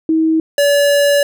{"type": "tone pair in turn", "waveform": ["sine", "square"], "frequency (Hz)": [320, 572.3], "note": ["D#4", "D5"], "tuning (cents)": [49, -45], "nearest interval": "minor seventh", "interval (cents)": 1006, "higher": "second", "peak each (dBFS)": -10, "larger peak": "neither", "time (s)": [[0.09, 0.4], [0.58, 1.23]], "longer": "second", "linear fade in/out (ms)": 2, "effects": []}